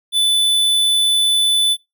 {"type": "tone", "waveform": "square", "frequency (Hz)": 3495, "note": "A7", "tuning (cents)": -12, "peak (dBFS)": -13, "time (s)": [0.12, 1.77], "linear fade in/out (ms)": 50, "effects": ["noise-tail reverb RT60 0.2 s tail -21 dB re dry"]}